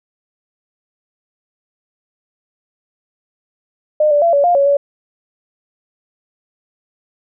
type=tone with pitch steps; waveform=sine; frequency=608 / 584 / 678 / 568 / 703 / 559 / 567 Hz; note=D#5 / D5 / E5 / C#5 / F5 / C#5 / C#5; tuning=-40 / -10 / +49 / +42 / +11 / +14 / +39 cents; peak=-9 dBFS; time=4-4.77 s; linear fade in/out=5 ms; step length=110 ms; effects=none